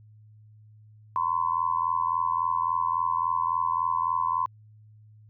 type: tone with amplitude modulation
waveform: sine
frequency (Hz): 1023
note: C6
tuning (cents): -39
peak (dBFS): -19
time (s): 1.16-4.46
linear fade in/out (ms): 0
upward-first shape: sine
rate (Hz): 83.6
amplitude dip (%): 95
effects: added 107 Hz sine -50 dBFS peak until 5.29 s